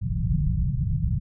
white low-pass noise, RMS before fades -24 dBFS, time 0.01-1.2 s, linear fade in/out 20 ms, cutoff 180 Hz, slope 96 dB/octave, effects none

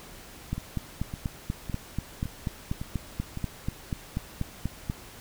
two click trains, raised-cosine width 5 ms, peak -21 / -16 dBFS, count 6 / 19, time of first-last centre 0.58-3.373 / 0.53-4.899 s, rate 1.79 / 4.12 Hz, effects pink hiss -47 dBFS RMS until 5.2 s

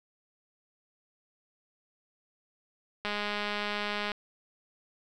click train, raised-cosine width 0.3 ms, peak -17 dBFS, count 222, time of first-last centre 3.05-4.118 s, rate 207 Hz, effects none

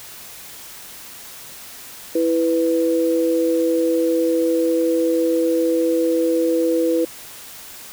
sine tone pair together, 329.6 / 495.6 Hz, E4 / B4, 0 / +6 cents, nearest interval perfect fifth, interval 706 cents, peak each -18 dBFS, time 2.15-7.05 s, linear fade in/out 5 ms, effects white hiss -38 dBFS RMS until 7.92 s

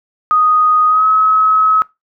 sine tone with pitch glide, 1244.5 to 1281.7 Hz, D#6 to E6, 0 to -49 cents, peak -8 dBFS, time 0.31-1.82 s, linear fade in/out 0 ms, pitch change +51 cents, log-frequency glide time 0.88-1.05 s, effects noise-tail reverb RT60 0.2 s tail -21 dB re dry

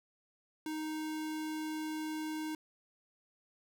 square tone, 311.1 Hz, D#4, in tune, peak -37 dBFS, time 0.66-2.55 s, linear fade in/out 2 ms, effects none

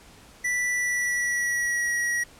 square tone with pitch glide, 1970 to 1911.7 Hz, B6 to A#6, -5 to +43 cents, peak -24 dBFS, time 0.44-2.24 s, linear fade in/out 10 ms, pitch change -52 cents, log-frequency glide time 0.73-1.9 s, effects pink hiss -51 dBFS RMS until 2.39 s + low-pass 11000 Hz 12 dB/octave

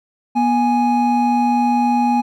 triangle tone pair together, 242.3 / 830.6 Hz, B3 / G#5, -33 / 0 cents, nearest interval octave + major sixth, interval 2133 cents, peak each -14 dBFS, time 0.35-2.22 s, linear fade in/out 20 ms, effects none

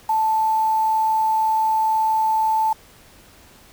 sine tone with quantisation, 879 Hz, A5, 2 cents flat, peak -16 dBFS, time 0.09-2.73 s, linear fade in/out 5 ms, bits 6, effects pink hiss -49 dBFS RMS until 3.72 s

